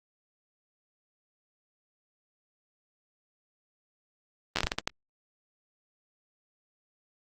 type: slowing click train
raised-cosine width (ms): 0.2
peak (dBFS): -9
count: 9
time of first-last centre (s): 4.56-4.875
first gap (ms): 11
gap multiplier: 1.35
effects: Opus 32 kbps